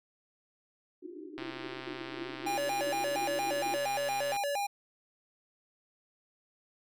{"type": "band-pass noise", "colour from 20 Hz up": "white", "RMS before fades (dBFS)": -43, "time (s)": [1.02, 3.77], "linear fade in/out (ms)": 10, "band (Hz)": [300, 370], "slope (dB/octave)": 96}
{"type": "click train", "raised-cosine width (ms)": 0.3, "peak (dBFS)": -26, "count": 392, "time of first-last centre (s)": [1.38, 4.365], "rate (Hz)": 131}
{"type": "tone with vibrato", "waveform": "square", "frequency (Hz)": 679, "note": "F5", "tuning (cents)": -49, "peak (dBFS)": -31, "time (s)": [2.46, 4.67], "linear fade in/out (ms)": 10, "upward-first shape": "square", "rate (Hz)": 4.3, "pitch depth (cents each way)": 300}
{"effects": []}